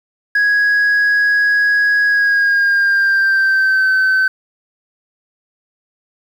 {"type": "tone with pitch glide", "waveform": "sine", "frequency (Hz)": [1661.2, 1532.2], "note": ["G#6", "G6"], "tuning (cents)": [0, -40], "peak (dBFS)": -8, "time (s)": [0.35, 4.28], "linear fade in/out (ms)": 5, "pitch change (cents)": -140, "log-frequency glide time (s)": [2.06, 3.91], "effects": ["tanh soft clip ceiling -9 dBFS", "7-bit"]}